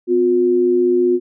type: tone pair together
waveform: sine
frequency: 253.4 / 358.4 Hz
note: B3 / F4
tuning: +45 / +45 cents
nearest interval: tritone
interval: 600 cents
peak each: -20 / -12 dBFS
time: 0.07-1.2 s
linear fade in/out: 50 ms
effects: none